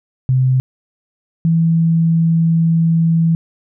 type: tone pair in turn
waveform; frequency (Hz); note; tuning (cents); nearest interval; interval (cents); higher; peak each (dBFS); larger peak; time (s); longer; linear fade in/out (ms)
sine; 129.7 / 164.74; C3 / E3; -15 / -1; major third; 414; second; -10; neither; 0.29-0.6 / 1.45-3.35; second; 0
effects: none